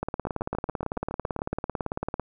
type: two click trains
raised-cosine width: 1 ms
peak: -17 / -14 dBFS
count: 10 / 40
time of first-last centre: 0.27-1.531 / 0.03-2.197 s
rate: 7.14 / 18 Hz
effects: none